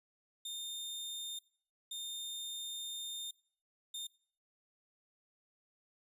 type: tone bursts at uneven times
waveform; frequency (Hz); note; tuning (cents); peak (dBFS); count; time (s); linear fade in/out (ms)
sawtooth; 3635; A#7; -44; -37; 3; 0.45-1.39 / 1.91-3.31 / 3.94-4.07; 5
effects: noise-tail reverb RT60 0.5 s tail -22 dB re dry + resampled to 32000 Hz